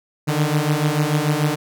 sawtooth beating tone pair, 146.83 / 153.63 Hz, D3 / D#3, 0 / -22 cents, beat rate 6.8 Hz, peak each -16 dBFS, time 0.27-1.56 s, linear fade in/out 20 ms, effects none

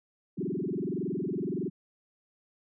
sine tone with frequency modulation, 277.2 Hz, C#4, in tune, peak -29 dBFS, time 0.37-1.7 s, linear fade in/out 20 ms, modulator 21.6 Hz, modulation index 5.5, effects none

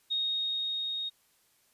sine tone with level ramp, 3729 Hz, A#7, in tune, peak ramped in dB -27 to -32 dBFS, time 0.1-1.1 s, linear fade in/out 20 ms, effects white hiss -68 dBFS RMS until 1.73 s + resampled to 32000 Hz

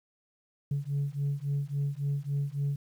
sine beating tone pair, 140 / 143.6 Hz, C#3 / D3, +18 / -39 cents, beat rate 3.6 Hz, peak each -30 dBFS, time 0.71-2.76 s, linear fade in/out 5 ms, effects tanh soft clip ceiling -24 dBFS + 10-bit

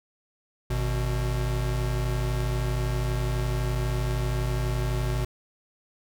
square tone pair together, 51.91 / 123.47 Hz, G#1 / B2, 0 / 0 cents, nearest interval octave + minor third, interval 1500 cents, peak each -28 dBFS, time 0.7-5.25 s, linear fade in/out 5 ms, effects none

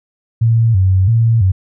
sine tone with vibrato, 103.83 Hz, G#2, in tune, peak -8 dBFS, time 0.41-1.52 s, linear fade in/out 10 ms, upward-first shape square, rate 1.5 Hz, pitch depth 170 cents each way, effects none

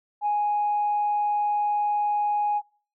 sine tone, 830.6 Hz, G#5, in tune, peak -20 dBFS, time 0.21-2.62 s, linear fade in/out 50 ms, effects noise-tail reverb RT60 0.4 s tail -24 dB re dry + tanh soft clip ceiling -17 dBFS

